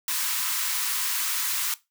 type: high-pass noise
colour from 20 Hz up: white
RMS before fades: -27 dBFS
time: 0.08-1.74 s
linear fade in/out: 2 ms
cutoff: 910 Hz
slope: 96 dB/octave
effects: noise-tail reverb RT60 0.2 s tail -17 dB re dry